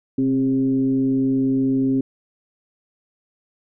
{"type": "tone with frequency modulation", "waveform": "sine", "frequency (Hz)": 266.3, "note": "C4", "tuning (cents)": 31, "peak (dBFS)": -16, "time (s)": [0.18, 2.01], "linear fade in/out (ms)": 5, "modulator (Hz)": 137, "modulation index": 0.51, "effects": []}